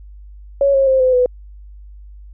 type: tone with pitch steps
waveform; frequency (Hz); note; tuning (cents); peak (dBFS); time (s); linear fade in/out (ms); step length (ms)
sine; 557 / 541.8 / 527 / 512.5 / 498.5; C#5 / C#5 / C5 / C5 / B4; +8 / -40 / +12 / -36 / +16; -10; 0.61-1.26; 2; 130
effects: added 50 Hz sine -35 dBFS peak until 2.33 s